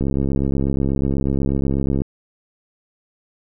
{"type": "click train", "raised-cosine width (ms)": 3, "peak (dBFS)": -8, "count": 138, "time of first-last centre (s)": [0.01, 2.019], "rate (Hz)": 68.2, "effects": []}